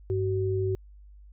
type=tone pair together; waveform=sine; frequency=100 / 377.5 Hz; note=G2 / F#4; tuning=+35 / +35 cents; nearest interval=octave + major seventh; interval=2300 cents; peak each=-27 dBFS; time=0.1-0.75 s; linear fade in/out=0 ms; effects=added 50 Hz sine -47 dBFS peak until 1.32 s